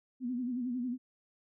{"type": "tone with vibrato", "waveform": "sine", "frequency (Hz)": 247.7, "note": "B3", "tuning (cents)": 5, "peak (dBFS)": -32, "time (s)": [0.2, 0.98], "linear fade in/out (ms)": 50, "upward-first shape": "sine", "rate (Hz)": 11, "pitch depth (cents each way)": 82, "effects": []}